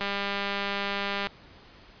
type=click train; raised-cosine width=0.3 ms; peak=-14 dBFS; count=253; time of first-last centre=0.01-1.27 s; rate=200 Hz; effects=pink hiss -52 dBFS RMS until 2 s + resampled to 11025 Hz